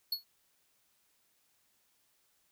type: tone with exponential decay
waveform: square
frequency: 4362 Hz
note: C#8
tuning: 29 cents flat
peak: -28 dBFS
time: 0.12-0.24 s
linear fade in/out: 5 ms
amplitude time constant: 25 ms
effects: white hiss -73 dBFS RMS until 2.51 s